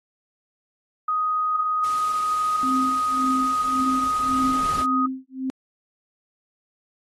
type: tone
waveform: sine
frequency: 1249 Hz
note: D#6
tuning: 6 cents sharp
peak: -20 dBFS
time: 1.08-5.06 s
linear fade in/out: 5 ms
type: noise with exponential growth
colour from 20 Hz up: pink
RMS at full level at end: -34 dBFS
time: 1.55-4.82 s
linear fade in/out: 0 ms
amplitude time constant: 710 ms
type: noise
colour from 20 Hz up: white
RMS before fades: -38 dBFS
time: 1.84-4.85 s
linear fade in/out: 5 ms
type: tone with tremolo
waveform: sine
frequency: 262.1 Hz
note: C4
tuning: 3 cents sharp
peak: -21 dBFS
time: 2.63-5.5 s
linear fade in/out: 0 ms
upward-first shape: sine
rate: 1.8 Hz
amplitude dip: 100%
effects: low-pass 10000 Hz 12 dB/octave + AAC 32 kbps